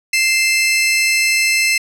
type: tone pair together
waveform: sawtooth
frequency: 2091 / 2637 Hz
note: C7 / E7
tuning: -2 / 0 cents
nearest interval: major third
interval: 402 cents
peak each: -12 dBFS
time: 0.13-1.78 s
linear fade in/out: 5 ms
effects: low-pass 12000 Hz 12 dB/octave